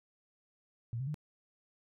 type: tone with pitch steps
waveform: sine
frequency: 116.54 / 132.33 / 150.26 Hz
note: A#2 / C3 / D3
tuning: 0 / +20 / +40 cents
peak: -34 dBFS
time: 0.93-1.143 s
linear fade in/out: 0 ms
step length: 71 ms
effects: none